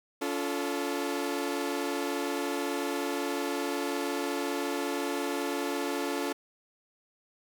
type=chord; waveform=sawtooth; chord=Db augmented; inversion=none; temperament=equal with one note detuned; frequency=283.7 / 349.2 / 440 Hz; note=Db4 / F4 / A4; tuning=+40 / 0 / 0 cents; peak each=-29 / -31 / -31 dBFS; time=0.21-6.33 s; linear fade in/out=10 ms; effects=none